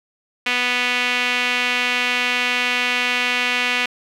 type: tone with band-pass filter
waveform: sawtooth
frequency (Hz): 246.9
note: B3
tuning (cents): 0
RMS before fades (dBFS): -20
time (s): 0.46-3.86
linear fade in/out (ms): 5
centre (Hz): 2500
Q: 2.7
effects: 8-bit